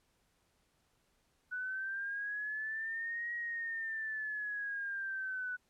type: linear two-way sweep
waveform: sine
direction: up then down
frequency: 1480 to 1900 to 1480 Hz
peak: -36 dBFS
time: 1.51-5.57 s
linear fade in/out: 20 ms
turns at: 3.33 s
effects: pink hiss -75 dBFS RMS until 5.69 s + low-pass 12000 Hz 12 dB/octave